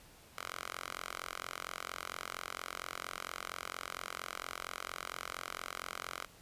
5% pulse tone with high-pass filter, 44.34 Hz, F1, 27 cents sharp, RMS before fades -44 dBFS, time 0.36-6.26 s, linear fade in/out 20 ms, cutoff 1100 Hz, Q 1.3, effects pink hiss -59 dBFS RMS until 6.41 s + resampled to 32000 Hz

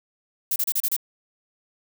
violet noise bursts, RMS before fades -23 dBFS, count 6, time 0.51-0.965 s, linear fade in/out 5 ms, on 50 ms, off 31 ms, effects none

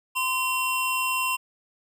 square tone pair together, 1027.1 / 2742 Hz, C6 / F7, -32 / -32 cents, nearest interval octave + perfect fourth, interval 1700 cents, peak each -27 / -27 dBFS, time 0.15-1.37 s, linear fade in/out 20 ms, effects none

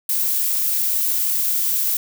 violet noise, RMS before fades -20 dBFS, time 0.09-1.97 s, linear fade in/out 2 ms, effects none

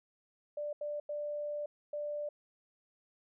sine tone bursts at uneven times, 590 Hz, D5, 8 cents sharp, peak -35 dBFS, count 4, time 0.57-0.73 / 0.81-1 / 1.09-1.66 / 1.93-2.29 s, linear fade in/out 5 ms, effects none

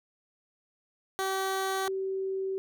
15% pulse / sine tone pair in turn, 383.8 / 383.8 Hz, G4 / G4, -37 / -37 cents, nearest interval unison, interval 0 cents, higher neither, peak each -22 / -29 dBFS, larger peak first, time 1.19-1.88 / 1.88-2.58 s, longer second, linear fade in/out 0 ms, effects none

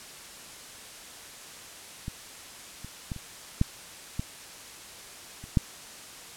clicks, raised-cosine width 5 ms, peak -21 / -28 / -20 / -28 / -9 / -17 / -30 / -8 dBFS, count 8, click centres 2.081 / 2.846 / 3.118 / 3.163 / 3.614 / 4.195 / 5.44 / 5.572 s, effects white hiss -45 dBFS RMS until 6.36 s + low-pass 10000 Hz 12 dB/octave

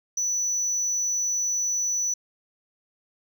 sine tone, 5950 Hz, F#8, 9 cents sharp, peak -21 dBFS, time 0.17-2.14 s, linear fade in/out 5 ms, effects tanh soft clip ceiling -21 dBFS

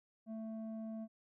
square tone with low-pass filter, 221.3 Hz, A3, 10 cents sharp, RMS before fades -44 dBFS, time 0.26-1.08 s, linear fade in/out 50 ms, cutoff 500 Hz, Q 6.5, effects none

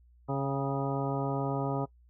harmonic tone with a mistuned harmonic, 137.9 Hz, C#3, 9 cents flat, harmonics 1 / 2 / 3 / 4 / 5 / 6 / 7 / 9, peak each -32 / -35 / -37 / -38 / -39 / -40 / -40 / -42 dBFS, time 0.28-1.86 s, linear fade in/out 20 ms, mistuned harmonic 6, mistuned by -40 cents, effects noise-tail reverb RT60 0.1 s tail -22 dB re dry + added 60 Hz sine -57 dBFS peak until 2.09 s

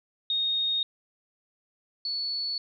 sine tone pair in turn, 3714 / 4428 Hz, A#7 / C#8, -7 / -3 cents, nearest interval minor third, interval 304 cents, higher second, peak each -24 / -28 dBFS, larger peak first, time 0.3-0.83 / 2.05-2.58 s, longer neither, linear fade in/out 2 ms, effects none

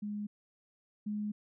sine tone pair in turn, 207.7 / 209.4 Hz, G#3 / G#3, 0 / +15 cents, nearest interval unison, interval 15 cents, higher second, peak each -35 / -33 dBFS, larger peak second, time 0.02-0.27 / 1.06-1.32 s, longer second, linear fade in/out 10 ms, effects none

